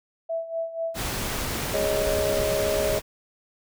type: tone with tremolo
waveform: sine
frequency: 659.3 Hz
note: E5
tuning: in tune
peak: -24 dBFS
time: 0.29-0.98 s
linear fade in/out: 10 ms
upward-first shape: sine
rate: 4.1 Hz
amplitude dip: 75%
type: noise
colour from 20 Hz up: pink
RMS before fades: -29 dBFS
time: 0.94-3.02 s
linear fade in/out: 50 ms
type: chord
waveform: sine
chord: Ab suspended fourth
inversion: none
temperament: equal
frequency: 415.3 / 554.4 / 622.3 Hz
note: Ab4 / Db5 / Eb5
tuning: 0 / 0 / 0 cents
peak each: -29 / -28 / -25 dBFS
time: 1.74-2.99 s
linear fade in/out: 2 ms
effects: none